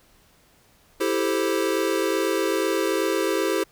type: chord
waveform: square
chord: A minor seventh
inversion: second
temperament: equal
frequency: 329.6 / 392 / 440 / 523.3 Hz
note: E4 / G4 / A4 / C5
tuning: 0 / 0 / 0 / 0 cents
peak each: -27 / -26 / -29 / -29 dBFS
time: 1-3.64 s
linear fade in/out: 10 ms
effects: pink hiss -58 dBFS RMS until 3.71 s